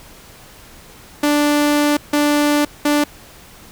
sawtooth tone bursts at uneven times, 293.7 Hz, D4, in tune, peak -9 dBFS, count 3, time 1.23-1.97 / 2.13-2.65 / 2.85-3.04 s, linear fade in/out 5 ms, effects pink hiss -42 dBFS RMS until 3.71 s

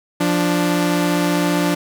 sawtooth tone pair together, 174.61 / 294.2 Hz, F3 / D4, 0 / +3 cents, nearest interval major sixth, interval 903 cents, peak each -15 / -14 dBFS, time 0.2-1.75 s, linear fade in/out 10 ms, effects none

